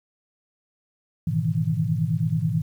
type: chord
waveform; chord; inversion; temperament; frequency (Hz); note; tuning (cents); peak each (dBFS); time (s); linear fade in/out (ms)
sine; E major seventh; first; equal with one note detuned; 106.5 / 123.47 / 155.56 / 164.81; G#2 / B2 / D#3 / E3; +44 / 0 / 0 / 0; -28 / -28 / -25 / -25; 1.27-2.62; 5
effects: 9-bit